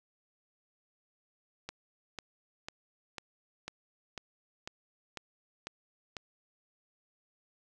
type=click train; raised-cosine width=0.2 ms; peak=-22 dBFS; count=10; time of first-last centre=1.69-6.168 s; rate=2.01 Hz; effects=none